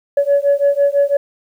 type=beating tone pair; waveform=sine; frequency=563 / 569 Hz; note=C#5 / C#5; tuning=+27 / +45 cents; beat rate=6 Hz; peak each=-13 dBFS; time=0.17-1.17 s; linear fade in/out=5 ms; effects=tanh soft clip ceiling -6 dBFS + 8-bit